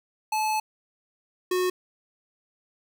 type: tone pair in turn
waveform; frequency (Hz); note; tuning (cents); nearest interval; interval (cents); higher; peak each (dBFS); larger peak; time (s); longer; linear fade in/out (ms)
square; 864 / 365.2; A5 / F#4; -32 / -23; octave + minor third; 1491; first; -24 / -23; second; 0.32-0.6 / 1.51-1.7; first; 5
effects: none